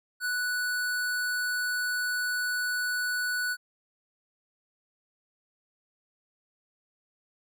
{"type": "tone", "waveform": "square", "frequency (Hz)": 1480, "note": "F#6", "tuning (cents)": 0, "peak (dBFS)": -28, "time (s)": [0.2, 3.57], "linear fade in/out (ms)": 50, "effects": []}